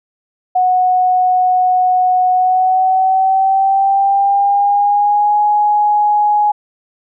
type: tone with pitch glide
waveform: sine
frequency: 735 to 834.6 Hz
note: F#5 to G#5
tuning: -12 to +8 cents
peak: -9 dBFS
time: 0.55-6.52 s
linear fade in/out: 10 ms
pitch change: +220 cents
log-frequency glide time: 2.32-5.39 s
effects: none

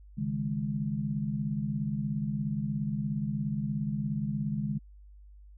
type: chord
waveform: sine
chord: C# suspended second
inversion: none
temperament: equal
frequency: 138.59 / 155.56 / 207.7 Hz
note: C#3 / D#3 / G#3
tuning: 0 / 0 / 0 cents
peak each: -34 / -34 / -32 dBFS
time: 0.17-4.79 s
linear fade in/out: 20 ms
effects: added 50 Hz sine -49 dBFS peak until 5.57 s

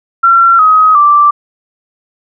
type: tone with pitch steps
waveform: sine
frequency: 1362 / 1263.5 / 1172.1 Hz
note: F6 / D#6 / D6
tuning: -44 / +26 / -4 cents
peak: -3 dBFS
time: 0.23-1.31 s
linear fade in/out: 10 ms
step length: 360 ms
effects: none

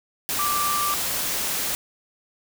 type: tone in noise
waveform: sine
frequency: 1174.7 Hz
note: D6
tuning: in tune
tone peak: -23 dBFS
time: 0.39-0.94 s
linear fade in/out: 0 ms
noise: white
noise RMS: -26 dBFS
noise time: 0.29-1.75 s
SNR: 0 dB
effects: none

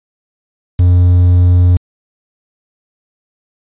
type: tone with quantisation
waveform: triangle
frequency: 89 Hz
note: F2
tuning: 33 cents sharp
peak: -3 dBFS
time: 0.79-1.77 s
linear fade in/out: 5 ms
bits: 5
effects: resampled to 8000 Hz

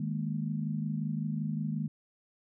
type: chord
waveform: sine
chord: D# suspended fourth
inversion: none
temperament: equal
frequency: 155.56 / 207.7 / 233.1 Hz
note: D#3 / G#3 / A#3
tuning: 0 / 0 / 0 cents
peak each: -33 / -35 / -37 dBFS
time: 0-1.88 s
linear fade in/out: 5 ms
effects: none

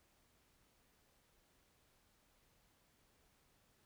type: silence
effects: pink hiss -74 dBFS RMS until 3.85 s

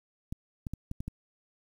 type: clicks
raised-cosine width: 5 ms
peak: -23 dBFS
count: 6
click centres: 0.325 / 0.668 / 0.736 / 0.914 / 1.005 / 1.08 s
effects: 9-bit

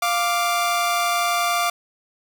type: tone pair together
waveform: sawtooth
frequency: 698.5 / 1174.7 Hz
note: F5 / D6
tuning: 0 / 0 cents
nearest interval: major sixth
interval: 900 cents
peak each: -18 dBFS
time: 0.02-1.7 s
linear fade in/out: 5 ms
effects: none

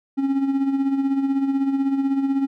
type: tone with tremolo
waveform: triangle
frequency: 273 Hz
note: C#4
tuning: 26 cents flat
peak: -14 dBFS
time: 0.17-2.47 s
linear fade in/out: 20 ms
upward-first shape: sine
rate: 16 Hz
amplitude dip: 55%
effects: none

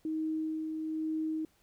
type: tone with tremolo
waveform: sine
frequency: 315 Hz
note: D#4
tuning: 21 cents sharp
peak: -30 dBFS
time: 0.05-1.45 s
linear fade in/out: 2 ms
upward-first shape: sine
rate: 1.1 Hz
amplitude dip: 35%
effects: pink hiss -69 dBFS RMS until 1.62 s

